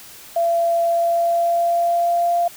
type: tone with pitch glide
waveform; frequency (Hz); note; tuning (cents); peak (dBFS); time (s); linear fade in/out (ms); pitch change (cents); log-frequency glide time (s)
sine; 678 to 692.2; E5 to F5; +49 to -16; -15; 0.36-2.48; 5; +35; 0.82-2.34
effects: white hiss -41 dBFS RMS until 2.56 s